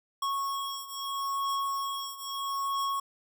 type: beating tone pair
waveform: square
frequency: 1101 / 1101.77 Hz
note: C#6 / C#6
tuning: -12 / -11 cents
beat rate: 0.77 Hz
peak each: -33 / -36 dBFS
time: 0.22-3 s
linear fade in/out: 5 ms
effects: none

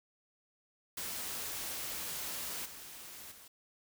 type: noise with level steps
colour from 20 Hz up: white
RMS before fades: -40 / -49 / -55 dBFS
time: 0.97-3.48 s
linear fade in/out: 5 ms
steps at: 2.65 / 3.31 s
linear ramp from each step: 10 ms
effects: none

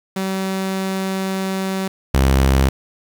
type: tone pair in turn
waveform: sawtooth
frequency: 191 / 66.91 Hz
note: G3 / C2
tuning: -45 / +39 cents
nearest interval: octave + tritone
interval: 1816 cents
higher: first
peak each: -16 / -8 dBFS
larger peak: second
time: 0.16-1.88 / 2.14-2.69 s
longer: first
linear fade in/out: 5 ms
effects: 7-bit

